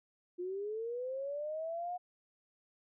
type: linear sweep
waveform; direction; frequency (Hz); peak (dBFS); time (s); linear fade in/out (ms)
sine; up; 349.2 to 726; -36; 0.38-1.98; 20
effects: none